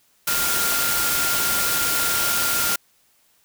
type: tone in noise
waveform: sine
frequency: 1400 Hz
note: F6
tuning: 4 cents sharp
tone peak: -26 dBFS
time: 0.27-2.76 s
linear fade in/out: 5 ms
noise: white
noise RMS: -22 dBFS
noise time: 0.27-2.76 s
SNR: -7 dB
effects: white hiss -61 dBFS RMS until 3.44 s